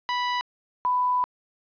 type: tone pair in turn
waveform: sawtooth / sine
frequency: 985 / 994.7 Hz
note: B5 / B5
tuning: -5 / +12 cents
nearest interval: unison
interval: 17 cents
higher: second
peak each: -20 dBFS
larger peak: neither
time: 0.09-0.41 / 0.85-1.24 s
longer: second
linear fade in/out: 0 ms
effects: resampled to 11025 Hz + 10-bit